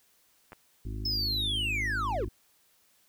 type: clicks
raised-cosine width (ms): 0.5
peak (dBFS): -31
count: 2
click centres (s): 0.521 / 0.531
type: harmonic tone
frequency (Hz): 52.5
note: G#1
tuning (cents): +19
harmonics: 1 / 2 / 4 / 5 / 6 / 7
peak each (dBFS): -35 / -38 / -48 / -46 / -48 / -51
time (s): 0.85-2.29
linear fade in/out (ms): 5
type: linear sweep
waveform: triangle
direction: down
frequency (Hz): 5274 to 316.6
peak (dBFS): -27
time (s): 1.05-2.25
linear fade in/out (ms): 5
effects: white hiss -66 dBFS RMS until 3.08 s